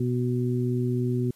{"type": "harmonic tone", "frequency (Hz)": 123.47, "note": "B2", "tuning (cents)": 0, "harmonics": [1, 2, 3], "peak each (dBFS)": [-25, -28, -30], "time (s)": [0, 1.31], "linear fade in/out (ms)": 5, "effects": ["white hiss -60 dBFS RMS until 1.35 s", "resampled to 32000 Hz"]}